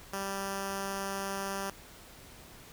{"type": "tone with notch filter", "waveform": "5% pulse", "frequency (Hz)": 196, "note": "G3", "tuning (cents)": 0, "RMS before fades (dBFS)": -36, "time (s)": [0.13, 1.7], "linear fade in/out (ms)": 2, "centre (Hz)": 2200, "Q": 1.8, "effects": ["pink hiss -52 dBFS RMS until 2.72 s"]}